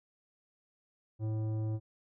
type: tone with tanh clipping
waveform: triangle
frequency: 109.2 Hz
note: A2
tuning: 13 cents flat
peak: -33 dBFS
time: 1.19-1.8 s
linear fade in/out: 50 ms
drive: 16 dB
effects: none